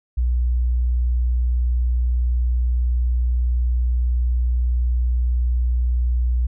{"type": "tone", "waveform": "sine", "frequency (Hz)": 60.8, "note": "B1", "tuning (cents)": -26, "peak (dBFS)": -16, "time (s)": [0.17, 6.47], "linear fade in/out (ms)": 10, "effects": []}